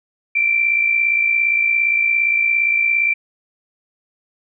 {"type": "tone with amplitude modulation", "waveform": "sine", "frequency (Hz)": 2350, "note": "D7", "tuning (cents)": 1, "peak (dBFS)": -11, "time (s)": [0.35, 3.14], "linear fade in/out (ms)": 10, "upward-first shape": "sine", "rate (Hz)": 57.4, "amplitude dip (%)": 55, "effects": []}